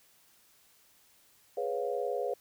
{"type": "chord", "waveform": "sine", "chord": "C# dominant seventh", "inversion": "second", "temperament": "equal with one note detuned", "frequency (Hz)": [415.3, 493.9, 554.4, 704.5], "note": ["G#4", "B4", "C#5", "E#5"], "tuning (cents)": [0, 0, 0, 15], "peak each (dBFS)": [-36, -34, -36, -38], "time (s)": [1.57, 2.34], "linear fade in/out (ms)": 5, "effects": ["white hiss -64 dBFS RMS until 2.4 s"]}